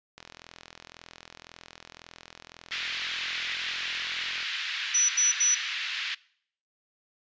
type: click train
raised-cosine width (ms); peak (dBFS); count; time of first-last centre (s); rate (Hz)
0.2; -26; 179; 0.18-4.428; 41.9
type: band-pass noise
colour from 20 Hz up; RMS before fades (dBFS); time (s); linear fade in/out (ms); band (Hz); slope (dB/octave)
white; -33; 2.71-6.15; 10; 1600 to 3700; 24
type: tone bursts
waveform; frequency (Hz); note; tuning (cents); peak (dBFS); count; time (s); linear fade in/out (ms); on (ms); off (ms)
sine; 5920; F#8; 0; -20; 3; 4.94-5.55; 10; 150; 80
effects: noise-tail reverb RT60 0.6 s tail -22 dB re dry + resampled to 16000 Hz